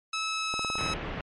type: tone with pitch glide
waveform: 15% pulse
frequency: 1299 to 1290.8 Hz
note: E6 to E6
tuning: -26 to -37 cents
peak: -22 dBFS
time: 0.13-0.94 s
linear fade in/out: 5 ms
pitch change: -11 cents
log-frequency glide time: 0.27-0.78 s
type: click train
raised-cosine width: 1 ms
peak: -21 dBFS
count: 8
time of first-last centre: 0.54-0.916 s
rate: 18.6 Hz
type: noise with exponential decay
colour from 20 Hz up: violet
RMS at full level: -35 dBFS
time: 0.62-0.81 s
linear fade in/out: 1 ms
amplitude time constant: 41 ms
type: low-pass noise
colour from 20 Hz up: pink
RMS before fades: -35 dBFS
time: 0.78-1.21 s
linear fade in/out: 2 ms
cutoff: 2900 Hz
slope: 24 dB/octave
effects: MP3 48 kbps